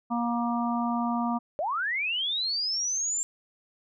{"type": "harmonic tone", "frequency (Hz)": 236.9, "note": "A#3", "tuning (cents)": 28, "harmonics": [1, 3, 4, 5], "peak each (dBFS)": [-27, -32, -33, -34], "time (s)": [0.1, 1.39], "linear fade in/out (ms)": 20}
{"type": "linear sweep", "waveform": "sine", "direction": "up", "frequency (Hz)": [550, 7400], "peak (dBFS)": -26, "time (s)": [1.59, 3.23], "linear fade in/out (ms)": 0}
{"effects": []}